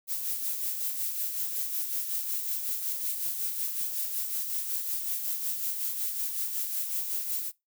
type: noise with tremolo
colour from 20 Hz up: violet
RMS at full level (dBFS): -30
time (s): 0.07-7.52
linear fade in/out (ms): 50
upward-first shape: sine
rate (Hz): 5.4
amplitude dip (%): 45
effects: noise-tail reverb RT60 0.2 s tail -22 dB re dry